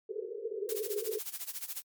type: band-pass noise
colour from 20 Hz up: pink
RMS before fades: -37 dBFS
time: 0.09-1.19 s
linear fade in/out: 10 ms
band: 400 to 460 Hz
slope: 96 dB/octave
type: noise with tremolo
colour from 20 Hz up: blue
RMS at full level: -37 dBFS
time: 0.69-1.82 s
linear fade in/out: 0 ms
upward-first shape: sine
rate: 14 Hz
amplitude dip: 85%
effects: MP3 96 kbps